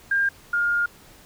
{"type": "tone pair in turn", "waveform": "sine", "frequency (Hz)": [1603, 1415.5], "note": ["G6", "F6"], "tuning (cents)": [38, 23], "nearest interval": "major second", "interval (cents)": 215, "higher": "first", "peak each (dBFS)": [-18, -19], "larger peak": "first", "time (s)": [[0.11, 0.29], [0.53, 0.86]], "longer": "second", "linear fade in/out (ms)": 5, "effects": ["pink hiss -50 dBFS RMS until 1.25 s"]}